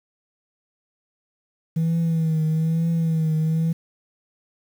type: tone with vibrato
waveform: sine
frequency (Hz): 161.7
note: E3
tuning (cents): -33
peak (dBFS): -16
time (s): 1.76-3.73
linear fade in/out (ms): 10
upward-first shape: triangle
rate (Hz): 1.1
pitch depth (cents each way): 62
effects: tanh soft clip ceiling -17 dBFS + 8-bit